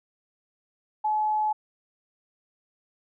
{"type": "tone", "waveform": "sine", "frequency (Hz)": 855, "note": "A5", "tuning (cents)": -50, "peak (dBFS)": -22, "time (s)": [1.04, 1.53], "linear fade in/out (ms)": 10, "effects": []}